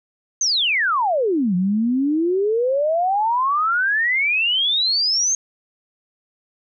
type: exponential two-way sweep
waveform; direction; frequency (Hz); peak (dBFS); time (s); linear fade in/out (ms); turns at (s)
sine; down then up; 6500 to 175 to 6500; -16; 0.41-5.35; 2; 1.55
effects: none